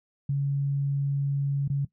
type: tone with dropouts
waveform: sine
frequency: 140.1 Hz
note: C#3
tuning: 19 cents sharp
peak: -23 dBFS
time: 0.29-1.85 s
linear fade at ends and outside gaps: 5 ms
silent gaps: 1.679-1.699 s
effects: noise-tail reverb RT60 0.1 s tail -17 dB re dry